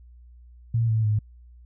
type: tone with pitch steps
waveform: sine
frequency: 115.2 / 110.8 / 106.6 Hz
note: A#2 / A2 / G#2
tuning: -20 / +13 / +46 cents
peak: -19 dBFS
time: 0.74-1.19 s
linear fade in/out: 5 ms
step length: 150 ms
effects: added 60 Hz sine -46 dBFS peak until 1.65 s